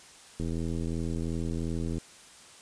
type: click train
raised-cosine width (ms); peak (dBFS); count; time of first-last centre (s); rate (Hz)
3; -21; 132; 0.4-1.982; 82.8
effects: white hiss -52 dBFS RMS until 2.61 s + resampled to 22050 Hz